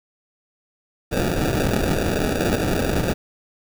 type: noise with sample-and-hold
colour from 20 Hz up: blue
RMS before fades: -21 dBFS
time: 1.11-3.14 s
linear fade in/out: 20 ms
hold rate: 1050 Hz
effects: none